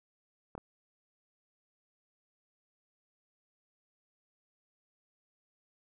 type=clicks; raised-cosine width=1 ms; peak=-28 dBFS; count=2; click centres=0.552 / 0.579 s; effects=none